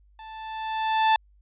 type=tone with level ramp; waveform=40% pulse; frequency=880 Hz; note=A5; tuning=in tune; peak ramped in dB=-40 to -15 dBFS; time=0.19-1.16 s; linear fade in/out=2 ms; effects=added 50 Hz sine -55 dBFS peak until 1.41 s + resampled to 8000 Hz